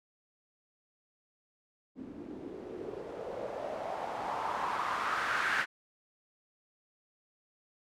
blue noise with low-pass filter sweep, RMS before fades -36 dBFS, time 1.95-5.66 s, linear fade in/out 50 ms, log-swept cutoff 260 to 1700 Hz, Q 3.6, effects none

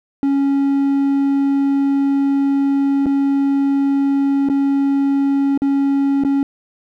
triangle tone with dropouts, 277.2 Hz, C#4, in tune, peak -11 dBFS, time 0.23-6.43 s, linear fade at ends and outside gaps 1 ms, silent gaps 3.059-3.065 / 4.488-4.498 / 5.576-5.619 / 6.237-6.248 s, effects none

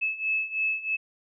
sine beating tone pair, 2600 / 2603.1 Hz, E7 / E7, -24 / -22 cents, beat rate 3.1 Hz, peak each -30 / -27 dBFS, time 0.01-0.97 s, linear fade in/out 20 ms, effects none

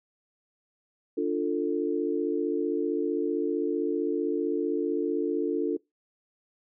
sine chord, D minor, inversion none, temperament equal with one note detuned, 293.7 / 349.2 / 444.6 Hz, D4 / F4 / A4, 0 / 0 / +18 cents, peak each -29 dBFS, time 1.17-5.77 s, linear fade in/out 10 ms, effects noise-tail reverb RT60 0.2 s tail -23 dB re dry

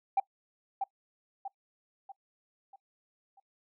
sine tone with echo, 784 Hz, G5, in tune, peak -21 dBFS, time 0.17-0.2 s, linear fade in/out 5 ms, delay 640 ms, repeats 5, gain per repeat -7 dB, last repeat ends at 3.4 s, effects noise-tail reverb RT60 0.1 s tail -22 dB re dry + tanh soft clip ceiling -20 dBFS

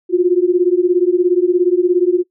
sine beating tone pair, 349.2 / 366.2 Hz, F4 / F#4, 0 / -18 cents, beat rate 17 Hz, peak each -13 dBFS, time 0.09-2.24 s, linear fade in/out 50 ms, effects noise-tail reverb RT60 0.1 s tail -21 dB re dry

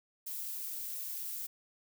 violet noise, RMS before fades -40 dBFS, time 0.26-1.47 s, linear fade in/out 10 ms, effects none

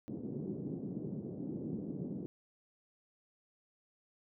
pink band-pass noise, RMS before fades -41 dBFS, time 0.08-2.26 s, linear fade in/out 0 ms, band 150 to 370 Hz, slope 24 dB/octave, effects none

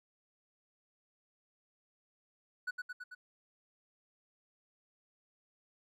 triangle tone with echo, 1480 Hz, F#6, in tune, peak -32 dBFS, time 2.67-2.71 s, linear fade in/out 10 ms, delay 110 ms, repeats 4, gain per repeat -3 dB, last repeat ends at 3.15 s, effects none

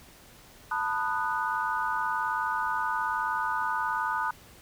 sine chord, B dominant seventh, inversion third, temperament just, 889 / 987.8 / 1234.7 / 1481.6 Hz, A5 / B5 / D#6 / F#6, +18 / 0 / -14 / +2 cents, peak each -32 dBFS, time 0.71-4.31 s, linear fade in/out 5 ms, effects pink hiss -53 dBFS RMS until 4.61 s

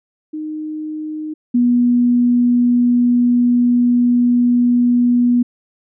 sine tone pair in turn, 308.4 / 243 Hz, D#4 / B3, -15 / -28 cents, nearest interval major third, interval 413 cents, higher first, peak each -22 / -10 dBFS, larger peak second, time 0.33-1.34 / 1.54-5.43 s, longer second, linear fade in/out 10 ms, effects none

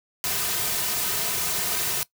white noise with comb filter, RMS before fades -26 dBFS, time 0.24-2.03 s, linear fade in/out 0 ms, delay 3.6 ms, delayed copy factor -0.6, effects noise-tail reverb RT60 0.1 s tail -19 dB re dry

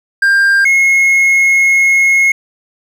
triangle tone pair in turn, 1595 / 2165 Hz, G6 / C#7, +30 / -41 cents, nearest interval perfect fourth, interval 529 cents, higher second, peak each -5 dBFS, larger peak neither, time 0.22-0.65 / 0.65-2.32 s, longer second, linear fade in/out 5 ms, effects none

